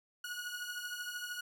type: beating tone pair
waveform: sawtooth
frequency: 1450 / 1463 Hz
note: F#6 / F#6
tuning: -35 / -20 cents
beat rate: 13 Hz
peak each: -38 / -40 dBFS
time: 0.24-1.41 s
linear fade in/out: 5 ms
effects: none